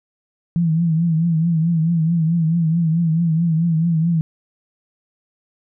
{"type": "tone with vibrato", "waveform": "sine", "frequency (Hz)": 164.81, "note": "E3", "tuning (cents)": 0, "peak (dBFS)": -14, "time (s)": [0.56, 4.21], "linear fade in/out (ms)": 0, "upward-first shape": "triangle", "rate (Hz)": 4.6, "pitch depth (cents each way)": 93, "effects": []}